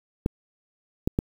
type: clicks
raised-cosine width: 3 ms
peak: -9 dBFS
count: 3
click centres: 0.261 / 1.075 / 1.189 s
effects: 7-bit